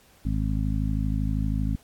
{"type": "harmonic tone", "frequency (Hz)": 52.7, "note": "G#1", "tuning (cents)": 26, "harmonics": [1, 2, 3, 4, 5], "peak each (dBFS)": [-26, -29, -31, -32, -33], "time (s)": [0.25, 1.76], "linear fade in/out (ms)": 5, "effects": ["pink hiss -57 dBFS RMS until 1.83 s", "AAC 64 kbps"]}